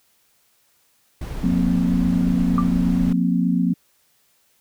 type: noise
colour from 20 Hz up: brown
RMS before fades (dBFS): -28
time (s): 1.21-3.13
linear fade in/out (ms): 5
type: chord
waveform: sine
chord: F suspended fourth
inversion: none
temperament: equal with one note detuned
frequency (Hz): 178.18 / 233.1 / 261.6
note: F3 / Bb3 / C4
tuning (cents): +35 / 0 / 0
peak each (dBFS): -19 / -22 / -22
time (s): 1.43-3.74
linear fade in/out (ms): 10
type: tone with exponential decay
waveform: sine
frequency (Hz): 1179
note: D6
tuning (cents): +6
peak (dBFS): -17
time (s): 2.58-2.68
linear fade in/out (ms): 2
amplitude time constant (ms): 21
effects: white hiss -62 dBFS RMS until 4.6 s